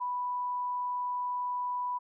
sine tone, 987.8 Hz, B5, in tune, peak -30 dBFS, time 0-1.99 s, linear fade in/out 20 ms, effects none

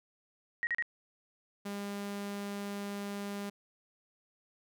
sine tone bursts, 1888 Hz, A#6, 22 cents sharp, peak -29 dBFS, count 3, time 0.63-0.824 s, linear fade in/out 0 ms, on 40 ms, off 37 ms
sawtooth tone, 201.8 Hz, G#3, 49 cents flat, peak -33 dBFS, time 1.65-3.5 s, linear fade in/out 10 ms
effects none

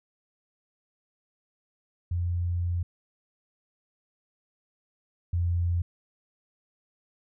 sine tone pair in turn, 87.31 / 86.61 Hz, F2 / F2, 0 / -14 cents, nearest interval unison, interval 14 cents, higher first, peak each -25 / -23 dBFS, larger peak second, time 2.11-2.83 / 5.33-5.82 s, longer first, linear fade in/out 5 ms, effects none

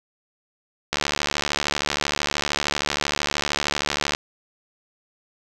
click train, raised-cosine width 0.2 ms, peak -4 dBFS, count 236, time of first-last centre 0.93-4.149 s, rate 73 Hz, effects none

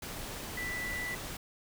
sine tone in noise, 1975.5 Hz, B6, in tune, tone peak -35 dBFS, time 0.57-1.15 s, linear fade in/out 5 ms, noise pink, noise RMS -41 dBFS, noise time 0.02-1.37 s, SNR +3 dB, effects none

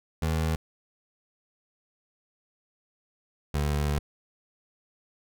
25% pulse tone pair in turn, 79.7 / 73.33 Hz, D#2 / D2, +42 / -2 cents, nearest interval minor second, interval 144 cents, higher first, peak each -21 dBFS, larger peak neither, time 0.22-0.56 / 3.54-3.99 s, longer second, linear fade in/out 5 ms, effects none

